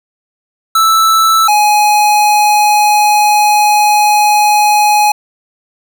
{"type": "tone pair in turn", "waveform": "square", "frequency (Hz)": [1318.5, 837.8], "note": ["E6", "G#5"], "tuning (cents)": [0, 15], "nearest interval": "minor sixth", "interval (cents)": 785, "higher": "first", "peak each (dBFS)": -7, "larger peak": "neither", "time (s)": [[0.75, 1.48], [1.48, 5.12]], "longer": "second", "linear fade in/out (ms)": 5, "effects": []}